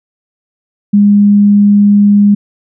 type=tone; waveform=sine; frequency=204.2 Hz; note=G#3; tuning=29 cents flat; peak=-3 dBFS; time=0.93-2.35 s; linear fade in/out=10 ms; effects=none